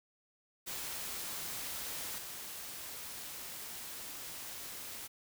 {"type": "noise with level steps", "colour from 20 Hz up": "white", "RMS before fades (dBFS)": [-41, -45], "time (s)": [0.66, 5.08], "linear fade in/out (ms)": 20, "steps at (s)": 2.18, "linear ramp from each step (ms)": 2, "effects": []}